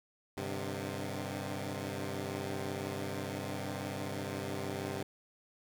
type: chord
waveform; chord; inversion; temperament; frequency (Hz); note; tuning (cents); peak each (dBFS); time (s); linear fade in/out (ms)
10% pulse; G suspended fourth; none; equal with one note detuned; 98 / 130.81 / 150; G2 / C3 / D3; 0 / 0 / +37; -31 / -33 / -35; 0.37-5.03; 5
effects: none